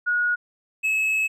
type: tone pair in turn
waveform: sine / triangle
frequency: 1450 / 2584 Hz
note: F#6 / E7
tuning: -35 / -35 cents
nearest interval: minor seventh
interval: 1000 cents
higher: second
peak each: -19 / -18 dBFS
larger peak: second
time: 0.06-0.36 / 0.83-1.28 s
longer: second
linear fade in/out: 20 ms
effects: none